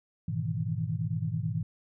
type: chord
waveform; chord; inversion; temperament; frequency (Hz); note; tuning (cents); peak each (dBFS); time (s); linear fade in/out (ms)
sine; E major seventh; first; equal with one note detuned; 103.83 / 121.7 / 155.56 / 164.81; G#2 / B2 / D#3 / E3; 0 / -25 / 0 / 0; -34; 0.28-1.63; 5
effects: none